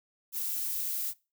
violet noise, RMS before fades -33 dBFS, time 0.32-1.14 s, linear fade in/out 50 ms, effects noise-tail reverb RT60 0.3 s tail -23 dB re dry

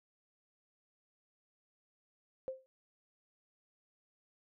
sine tone with exponential decay, 524 Hz, C5, 2 cents sharp, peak -33 dBFS, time 2.48-2.66 s, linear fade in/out 0 ms, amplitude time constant 39 ms, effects none

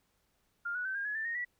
sine tone with pitch steps, 1403 / 1470.2 / 1540.6 / 1614.4 / 1691.7 / 1772.8 / 1857.7 / 1946.7 Hz, F6 / F#6 / G6 / G#6 / G#6 / A6 / A#6 / B6, +8 / -11 / -30 / -49 / +31 / +13 / -6 / -25 cents, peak -33 dBFS, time 0.65-1.45 s, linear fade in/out 10 ms, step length 100 ms, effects pink hiss -75 dBFS RMS until 1.59 s

